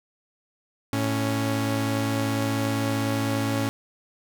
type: tone pair together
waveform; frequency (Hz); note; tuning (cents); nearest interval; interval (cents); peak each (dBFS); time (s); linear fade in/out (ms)
sawtooth; 110.09 / 277.4; A2 / C#4; +1 / +1; octave + major third; 1600; -22; 0.93-3.69; 0
effects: none